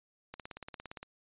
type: click train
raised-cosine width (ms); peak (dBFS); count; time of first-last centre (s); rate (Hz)
0.3; -27; 13; 0.34-1.03; 17.4
effects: resampled to 8000 Hz